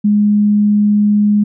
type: tone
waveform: sine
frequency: 207.7 Hz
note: G#3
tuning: in tune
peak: -8 dBFS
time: 0.04-1.44 s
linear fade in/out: 10 ms
effects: none